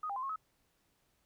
sine tone with pitch steps, 1247 / 801 / 1031 / 1086 / 1281 Hz, D#6 / G5 / C6 / C#6 / E6, +3 / +37 / -26 / -36 / -50 cents, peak -35 dBFS, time 0.03-0.36 s, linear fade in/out 5 ms, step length 66 ms, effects pink hiss -75 dBFS RMS until 1.25 s

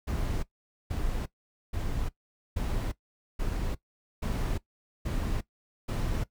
brown noise bursts, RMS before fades -30 dBFS, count 8, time 0.07-6.24 s, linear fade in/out 10 ms, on 360 ms, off 470 ms, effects noise-tail reverb RT60 0.1 s tail -18 dB re dry

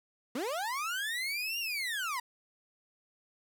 30% pulse linear two-way sweep, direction up then down, 220 to 2844 to 932 Hz, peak -30 dBFS, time 0.35-2.2 s, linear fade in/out 5 ms, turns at 1.59 s, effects none

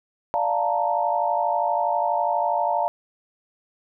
sine chord, Bb major seventh, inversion first, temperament equal, 587.3 / 698.5 / 880 / 932.3 Hz, D5 / F5 / A5 / Bb5, 0 / 0 / 0 / 0 cents, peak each -27 / -24 / -25 / -26 dBFS, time 0.34-2.88 s, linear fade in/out 0 ms, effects none

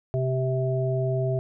harmonic tone, 130 Hz, C3, 11 cents flat, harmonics 1 / 3 / 5, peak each -24 / -29 / -29 dBFS, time 0.14-1.39 s, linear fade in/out 0 ms, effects none

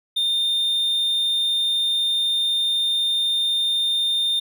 triangle tone, 3626 Hz, A#7, 49 cents flat, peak -17 dBFS, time 0.16-4.4 s, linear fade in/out 10 ms, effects none

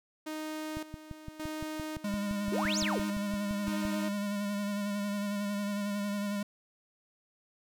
sawtooth tone with tremolo, 310.2 Hz, D#4, 5 cents flat, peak -32 dBFS, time 0.26-4.09 s, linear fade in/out 10 ms, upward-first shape square, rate 0.88 Hz, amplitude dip 75%
click train, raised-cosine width 5 ms, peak -28 dBFS, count 19, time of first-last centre 0.77-3.852 s, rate 5.84 Hz
square tone with vibrato, 203.6 Hz, G#3, 34 cents flat, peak -32 dBFS, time 2.04-6.43 s, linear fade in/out 5 ms, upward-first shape sine, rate 11 Hz, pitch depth 26 cents each way
sine exponential two-way sweep, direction up then down, 331.9 to 7280 to 331.9 Hz, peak -31 dBFS, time 2.52-2.99 s, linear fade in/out 2 ms, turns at 2.79 s
effects none

